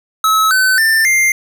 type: tone with pitch steps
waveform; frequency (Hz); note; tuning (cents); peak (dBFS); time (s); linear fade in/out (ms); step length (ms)
square; 1293 / 1520 / 1786.8 / 2100; E6 / F#6 / A6 / C7; -34 / +46 / +26 / +6; -10; 0.24-1.32; 2; 270
effects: none